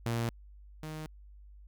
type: tone pair in turn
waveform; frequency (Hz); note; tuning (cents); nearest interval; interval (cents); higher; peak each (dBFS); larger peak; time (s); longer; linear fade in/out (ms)
sawtooth; 116.54 / 155.56; A#2 / D#3; 0 / 0; perfect fourth; 500; second; -26 / -35; first; 0.06-0.29 / 0.83-1.06; neither; 0
effects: added 50 Hz sine -50 dBFS peak until 1.67 s